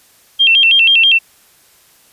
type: tone with vibrato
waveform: sine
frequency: 2936 Hz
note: F#7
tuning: 14 cents flat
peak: -6 dBFS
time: 0.39-1.19 s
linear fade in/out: 20 ms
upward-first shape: square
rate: 6.2 Hz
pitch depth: 150 cents each way
effects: white hiss -49 dBFS RMS until 2.12 s + resampled to 32000 Hz